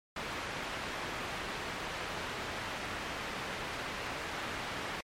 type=low-pass noise; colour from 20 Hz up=white; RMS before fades=-39 dBFS; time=0.16-5.01 s; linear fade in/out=5 ms; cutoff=2200 Hz; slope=12 dB/octave; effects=MP3 64 kbps